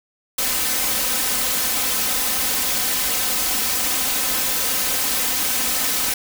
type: noise with comb filter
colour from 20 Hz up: white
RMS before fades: -21 dBFS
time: 0.38-6.14 s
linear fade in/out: 5 ms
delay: 3.9 ms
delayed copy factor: +0.8
effects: none